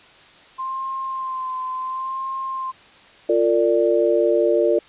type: tone with vibrato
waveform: sine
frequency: 1046.5 Hz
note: C6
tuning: in tune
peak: -24 dBFS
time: 0.58-2.72 s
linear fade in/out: 20 ms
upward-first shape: sine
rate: 0.71 Hz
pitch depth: 28 cents each way
type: chord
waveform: sine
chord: Bb major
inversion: second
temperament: equal with one note detuned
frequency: 349.2 / 454.5 / 587.3 Hz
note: F4 / Bb4 / D5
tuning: 0 / -44 / 0 cents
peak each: -19 dBFS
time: 3.29-4.79 s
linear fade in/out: 5 ms
effects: white hiss -48 dBFS RMS until 4.88 s + resampled to 8000 Hz